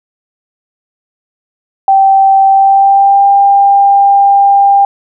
sine tone with pitch glide, 778 to 797.1 Hz, G5 to G5, -13 to +29 cents, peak -3 dBFS, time 1.88-4.85 s, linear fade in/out 2 ms, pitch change +42 cents, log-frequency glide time 2.48-3.27 s, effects none

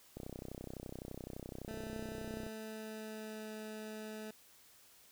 click train, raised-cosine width 2 ms, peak -31 dBFS, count 74, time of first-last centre 0.17-2.466 s, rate 31.8 Hz
20% pulse tone with pitch glide, 220 to 216.2 Hz, A3 to A3, 0 to -30 cents, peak -39 dBFS, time 1.68-4.31 s, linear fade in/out 5 ms, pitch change -30 cents, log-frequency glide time 2.24-3.53 s
effects white hiss -63 dBFS RMS until 5.11 s

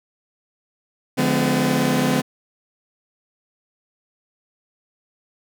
sawtooth chord, D diminished seventh, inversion none, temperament just, 146.83 / 176.2 / 211.4 / 253.7 Hz, D3 / F3 / Ab3 / Cb4, 0 / +16 / +31 / +47 cents, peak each -20 / -21 / -20 / -16 dBFS, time 1.17-2.22 s, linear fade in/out 20 ms, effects none

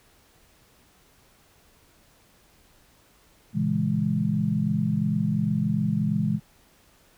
sine chord, A# half-diminished seventh, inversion none, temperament equal, 116.54 / 138.59 / 164.81 / 207.7 Hz, A#2 / C#3 / E3 / G#3, 0 / 0 / 0 / 0 cents, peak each -30 / -30 / -26 / -25 dBFS, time 3.53-6.4 s, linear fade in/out 50 ms, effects pink hiss -59 dBFS RMS until 7.17 s

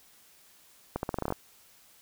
accelerating click train, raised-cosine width 1 ms, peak -16 dBFS, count 10, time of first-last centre 0.96-1.324 s, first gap 71 ms, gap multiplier 0.85, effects white hiss -59 dBFS RMS until 2.01 s

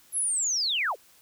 sine linear sweep, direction down, 11390 to 340 Hz, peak -24 dBFS, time 0.12-0.96 s, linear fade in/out 50 ms, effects white hiss -58 dBFS RMS until 1.21 s

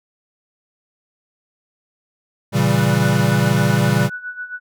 square chord, A# diminished seventh, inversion none, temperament equal, 116.54 / 138.59 / 164.81 / 196 Hz, A#2 / C#3 / E3 / G3, 0 / 0 / 0 / 0 cents, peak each -20 / -19 / -22 / -20 dBFS, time 2.52-4.1 s, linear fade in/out 50 ms
sine tone with tremolo, 1480 Hz, F#6, in tune, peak -24 dBFS, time 2.76-4.6 s, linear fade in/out 50 ms, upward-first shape sine, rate 7.4 Hz, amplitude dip 75%
effects none

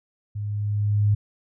sine tone with level ramp, 103.7 Hz, G#2, 2 cents flat, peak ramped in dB -27 to -15 dBFS, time 0.35-1.15 s, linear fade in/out 10 ms, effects none

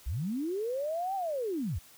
sine linear two-way sweep, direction up then down, 49 to 795 to 58.3 Hz, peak -30 dBFS, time 0.06-1.79 s, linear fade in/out 10 ms, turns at 1.15 s, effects white hiss -56 dBFS RMS until 1.97 s

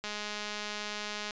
click train, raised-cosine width 0.2 ms, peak -20 dBFS, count 266, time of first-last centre 0.04-1.308 s, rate 209 Hz, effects resampled to 16000 Hz

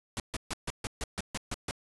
pink noise bursts, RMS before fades -34 dBFS, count 10, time 0.17-1.71 s, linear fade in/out 0 ms, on 28 ms, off 140 ms, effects resampled to 24000 Hz

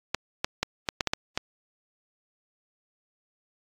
clicks, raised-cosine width 0.2 ms, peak -7 dBFS, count 8, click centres 0.146 / 0.445 / 0.63 / 0.888 / 1.008 / 1.073 / 1.135 / 1.375 s, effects AAC 48 kbps

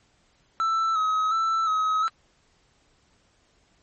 triangle tone with vibrato, 1300 Hz, E6, 24 cents flat, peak -19 dBFS, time 0.6-2.08 s, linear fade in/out 0 ms, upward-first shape square, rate 1.4 Hz, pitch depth 36 cents each way, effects pink hiss -64 dBFS RMS until 3.82 s + MP3 32 kbps

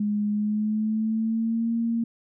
sine tone with pitch glide, 208 to 230.8 Hz, G#3 to A#3, +3 to -17 cents, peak -22 dBFS, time 0-2.04 s, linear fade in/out 5 ms, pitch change +180 cents, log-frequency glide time 0.3-1.72 s, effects none

